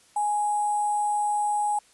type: tone with sample-and-hold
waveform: sine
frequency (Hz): 833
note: G#5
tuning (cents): +5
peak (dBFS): -22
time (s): 0.16-1.79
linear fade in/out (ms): 5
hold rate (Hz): 8820
effects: white hiss -58 dBFS RMS until 1.93 s + resampled to 24000 Hz